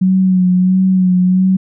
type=tone with vibrato; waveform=sine; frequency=185 Hz; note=F#3; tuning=in tune; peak=-8 dBFS; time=0.01-1.57 s; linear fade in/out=10 ms; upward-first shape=sine; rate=1.5 Hz; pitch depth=33 cents each way; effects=none